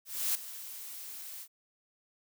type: noise with ADSR envelope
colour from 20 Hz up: blue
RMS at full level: -29 dBFS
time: 0.05-1.48 s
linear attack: 300 ms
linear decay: 4 ms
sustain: -15 dB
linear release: 68 ms
effects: none